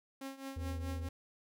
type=tone with tremolo; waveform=sawtooth; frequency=270 Hz; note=C#4; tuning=45 cents flat; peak=-36 dBFS; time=0.21-1.09 s; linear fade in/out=5 ms; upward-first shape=triangle; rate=4.7 Hz; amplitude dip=85%
type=harmonic tone; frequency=82.3 Hz; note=E2; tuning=2 cents flat; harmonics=1 / 3 / 5 / 6; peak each=-37 / -52 / -61 / -55 dBFS; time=0.56-1.09 s; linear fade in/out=10 ms
effects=none